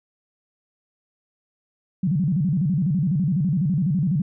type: tone with vibrato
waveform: sine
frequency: 164.81 Hz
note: E3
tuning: in tune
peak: -18 dBFS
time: 2.03-4.22 s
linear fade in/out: 5 ms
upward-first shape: square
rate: 12 Hz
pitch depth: 230 cents each way
effects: none